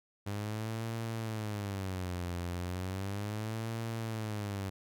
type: tone with vibrato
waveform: sawtooth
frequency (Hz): 99.9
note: G2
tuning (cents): +33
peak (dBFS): -31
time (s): 0.26-4.7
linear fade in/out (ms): 10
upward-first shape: sine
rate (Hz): 0.35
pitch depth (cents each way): 230
effects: none